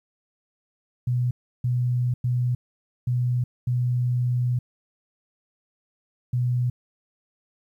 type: tone bursts at uneven times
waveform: sine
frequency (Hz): 123.47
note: B2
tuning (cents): 0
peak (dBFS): -20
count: 6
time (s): 1.07-1.31 / 1.64-2.14 / 2.24-2.55 / 3.07-3.44 / 3.67-4.59 / 6.33-6.7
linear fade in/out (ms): 5
effects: 10-bit